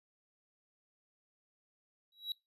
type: tone with exponential growth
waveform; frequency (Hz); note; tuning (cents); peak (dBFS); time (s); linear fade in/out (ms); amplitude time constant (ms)
triangle; 3883; B7; -30; -30; 2.12-2.32; 2; 42
effects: noise-tail reverb RT60 0.2 s tail -21 dB re dry + resampled to 32000 Hz